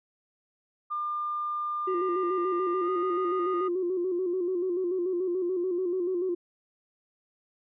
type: tone with pitch glide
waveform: sine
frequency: 1200 to 1228.8 Hz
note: D6 to D#6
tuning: +37 to -22 cents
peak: -28 dBFS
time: 0.9-3.69 s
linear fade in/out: 20 ms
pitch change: +41 cents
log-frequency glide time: 2.81-2.88 s
type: tone with vibrato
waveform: sine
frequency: 361.3 Hz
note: F#4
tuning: 41 cents flat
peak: -25 dBFS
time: 1.87-6.35 s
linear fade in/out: 10 ms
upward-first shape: square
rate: 6.9 Hz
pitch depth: 60 cents each way
effects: tanh soft clip ceiling -20 dBFS

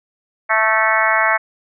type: harmonic tone with a mistuned harmonic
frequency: 219.9 Hz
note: A3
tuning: 1 cent flat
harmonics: 3 / 4 / 5 / 6 / 7 / 8 / 9 / 10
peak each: -21 / -21 / -21 / -21 / -21 / -21 / -21 / -21 dBFS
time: 0.49-1.38 s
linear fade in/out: 20 ms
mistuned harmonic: 9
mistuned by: -26 cents
effects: none

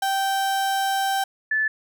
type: tone pair in turn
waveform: 35% pulse / sine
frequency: 780 / 1742 Hz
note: G5 / A6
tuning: -9 / -18 cents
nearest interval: octave + major second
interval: 1391 cents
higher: second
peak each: -19 dBFS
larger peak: neither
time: 0.02-1.24 / 1.51-1.68 s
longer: first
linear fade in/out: 5 ms
effects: none

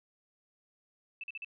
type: tone bursts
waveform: sine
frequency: 2637 Hz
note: E7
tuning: in tune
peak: -38 dBFS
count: 4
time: 1.21-1.446 s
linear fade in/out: 2 ms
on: 26 ms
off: 44 ms
effects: none

